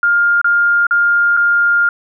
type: tone with dropouts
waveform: sine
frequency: 1407 Hz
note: F6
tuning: 12 cents sharp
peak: -9 dBFS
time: 0.03-1.89 s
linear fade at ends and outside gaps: 2 ms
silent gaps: 0.415-0.444 / 0.868-0.909 / 1.368-1.372 s
effects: none